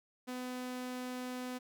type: tone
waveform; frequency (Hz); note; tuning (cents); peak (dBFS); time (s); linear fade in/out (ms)
sawtooth; 251.4; B3; +31; -35; 0.27-1.59; 20
effects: none